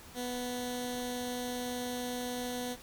10% pulse tone with notch filter, 246.9 Hz, B3, in tune, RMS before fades -37 dBFS, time 0.14-2.77 s, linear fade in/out 50 ms, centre 1200 Hz, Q 0.8, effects pink hiss -52 dBFS RMS until 2.82 s

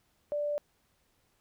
sine tone, 587.3 Hz, D5, in tune, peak -29 dBFS, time 0.32-0.58 s, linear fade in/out 0 ms, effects pink hiss -72 dBFS RMS until 1.4 s

